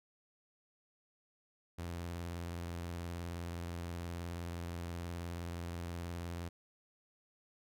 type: tone with vibrato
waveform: sawtooth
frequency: 85.9 Hz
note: F2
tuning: 28 cents flat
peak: -36 dBFS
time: 1.78-6.49 s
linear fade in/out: 10 ms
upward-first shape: sine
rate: 19 Hz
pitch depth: 53 cents each way
effects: none